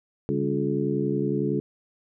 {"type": "harmonic tone with a mistuned harmonic", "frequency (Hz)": 70.8, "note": "C#2", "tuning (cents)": 37, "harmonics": [2, 3, 4, 5, 6], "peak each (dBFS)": [-29, -29, -29, -29, -29], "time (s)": [0.29, 1.6], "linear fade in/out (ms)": 0, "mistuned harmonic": 3, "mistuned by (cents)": -83, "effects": []}